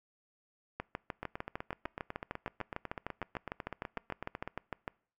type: two click trains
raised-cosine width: 0.5 ms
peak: -23 / -21 dBFS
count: 27 / 28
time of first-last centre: 1.23-4.476 / 0.8-4.879 s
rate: 8.01 / 6.62 Hz
effects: noise-tail reverb RT60 0.5 s tail -25 dB re dry